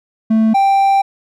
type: tone pair in turn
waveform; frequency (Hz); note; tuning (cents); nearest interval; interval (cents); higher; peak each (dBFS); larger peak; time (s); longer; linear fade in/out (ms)
triangle; 221 / 785.6; A3 / G5; +8 / +4; octave + minor seventh; 2196; second; -7; neither; 0.3-0.54 / 0.54-1.02; second; 10
effects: none